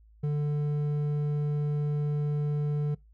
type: tone with hard clipping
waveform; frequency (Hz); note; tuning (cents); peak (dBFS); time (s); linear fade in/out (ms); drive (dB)
sine; 147.4; D3; +7; -27; 0.23-2.95; 10; 6
effects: noise-tail reverb RT60 0.2 s tail -23 dB re dry + added 54 Hz sine -54 dBFS peak until 3.13 s